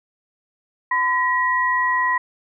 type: tone pair together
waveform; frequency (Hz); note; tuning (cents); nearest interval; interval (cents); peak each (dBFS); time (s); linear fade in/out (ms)
sine; 1012.8 / 1912; B5 / A#6; +43 / +43; major seventh; 1100; -19 / -20; 0.91-2.18; 5
effects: none